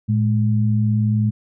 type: tone pair together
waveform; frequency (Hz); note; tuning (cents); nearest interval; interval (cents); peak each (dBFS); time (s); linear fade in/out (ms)
sine; 111.73 / 210.8; A2 / G#3; +27 / +26; major seventh; 1099; -16 / -20; 0.08-1.31; 20
effects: none